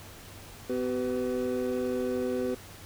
triangle tone cluster, 251.9 / 381.8 / 499.5 Hz, B3 / G4 / B4, +34 / -46 / +20 cents, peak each -30 dBFS, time 0.69-2.55 s, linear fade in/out 10 ms, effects added 97 Hz sine -51 dBFS peak until 2.85 s + pink hiss -48 dBFS RMS until 2.85 s

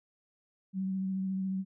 sine tone with vibrato, 190.3 Hz, F#3, 49 cents sharp, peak -30 dBFS, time 0.73-1.65 s, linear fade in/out 50 ms, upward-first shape sine, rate 14 Hz, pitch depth 18 cents each way, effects none

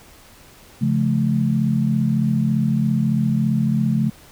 sine chord, Db augmented, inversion none, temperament just, 138.59 / 173.24 / 216.5 Hz, Db3 / F3 / A3, 0 / -14 / -28 cents, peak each -20 / -23 / -19 dBFS, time 0.81-4.1 s, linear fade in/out 10 ms, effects pink hiss -47 dBFS RMS until 4.31 s

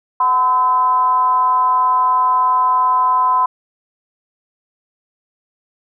sine tone with frequency modulation, 1016 Hz, B5, 49 cents sharp, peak -11 dBFS, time 0.2-3.46 s, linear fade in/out 5 ms, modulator 275 Hz, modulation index 0.44, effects none

